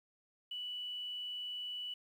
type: tone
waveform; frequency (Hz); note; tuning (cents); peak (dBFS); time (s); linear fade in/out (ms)
sine; 2960; F#7; 0; -39; 0.51-1.94; 5
effects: 11-bit